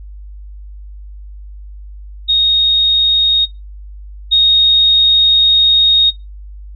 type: tone pair in turn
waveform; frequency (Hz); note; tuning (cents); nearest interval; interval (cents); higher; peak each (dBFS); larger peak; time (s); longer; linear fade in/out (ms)
sine; 3729 / 3729; A#7 / A#7; 0 / 0; unison; 0; neither; -8 / -6; second; 2.28-3.46 / 4.31-6.11; second; 20
effects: noise-tail reverb RT60 0.2 s tail -22 dB re dry + added 50 Hz sine -29 dBFS peak until 6.75 s